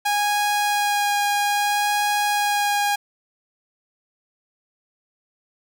sawtooth tone with vibrato, 822 Hz, G#5, 18 cents flat, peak -15 dBFS, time 0.05-2.96 s, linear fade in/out 10 ms, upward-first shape sine, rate 0.61 Hz, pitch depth 9 cents each way, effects none

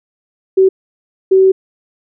sine tone bursts at uneven times, 380.8 Hz, F#4, 50 cents sharp, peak -5 dBFS, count 2, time 0.57-0.69 / 1.31-1.52 s, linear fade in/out 10 ms, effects none

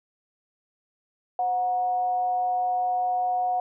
sine tone with frequency modulation, 730 Hz, F#5, 24 cents flat, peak -22 dBFS, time 1.39-3.6 s, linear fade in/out 2 ms, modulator 215 Hz, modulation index 0.26, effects none

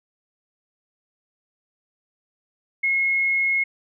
sine tone, 2166 Hz, C#7, 41 cents flat, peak -18 dBFS, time 2.83-3.64 s, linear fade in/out 10 ms, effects none

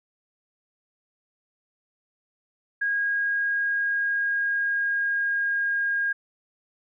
sine tone with pitch glide, 1636 to 1623.8 Hz, G#6 to G#6, -26 to -39 cents, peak -22 dBFS, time 2.81-6.13 s, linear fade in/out 10 ms, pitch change -13 cents, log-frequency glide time 2.92-5.82 s, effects none

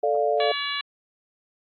sine chord, D minor, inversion second, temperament equal, 440 / 587.3 / 698.5 Hz, A4 / D5 / F5, 0 / 0 / 0 cents, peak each -24 dBFS, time 0.03-0.52 s, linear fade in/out 5 ms
harmonic tone, 570 Hz, C#5, 48 cents sharp, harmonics 2 / 3 / 4 / 5 / 6 / 7, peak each -33 / -33 / -33 / -33 / -33 / -33 dBFS, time 0.4-0.81 s, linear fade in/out 2 ms
effects AAC 48 kbps

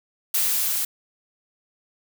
blue noise with level ramp, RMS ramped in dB -21 to -25 dBFS, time 0.34-0.85 s, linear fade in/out 5 ms, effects none

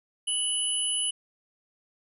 sine tone pair together, 2960 / 10063 Hz, F#7 / D#9, 0 / +18 cents, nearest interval octave + major sixth, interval 2118 cents, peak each -28 dBFS, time 0.27-1.11 s, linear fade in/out 10 ms, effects none

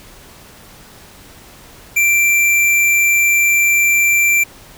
square tone, 2353 Hz, D7, 3 cents sharp, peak -11 dBFS, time 1.96-4.44 s, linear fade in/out 10 ms, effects pink hiss -41 dBFS RMS until 4.77 s

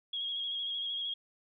sine tone with vibrato, 3293 Hz, G#7, 15 cents flat, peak -33 dBFS, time 0.13-1.14 s, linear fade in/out 5 ms, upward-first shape square, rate 13 Hz, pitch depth 24 cents each way, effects none

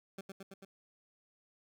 20% pulse tone with echo, 193.8 Hz, G3, 20 cents flat, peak -37 dBFS, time 0.18-0.21 s, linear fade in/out 5 ms, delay 110 ms, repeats 4, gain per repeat -2 dB, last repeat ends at 0.65 s, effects none

